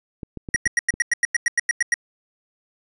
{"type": "clicks", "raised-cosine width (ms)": 3, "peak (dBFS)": -19, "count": 6, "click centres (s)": [0.232, 0.373, 0.488, 0.547, 0.666, 0.94]}
{"type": "tone bursts", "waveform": "square", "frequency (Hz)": 1900, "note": "A#6", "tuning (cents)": 33, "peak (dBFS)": -16, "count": 13, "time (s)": [0.54, 1.941], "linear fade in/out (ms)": 2, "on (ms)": 21, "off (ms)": 94}
{"effects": ["resampled to 24000 Hz"]}